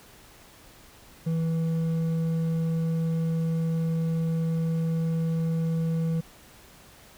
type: tone with hard clipping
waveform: sine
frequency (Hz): 163.4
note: E3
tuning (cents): -15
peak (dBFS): -25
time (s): 1.26-6.21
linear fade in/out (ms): 10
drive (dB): 5
effects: pink hiss -52 dBFS RMS until 7.17 s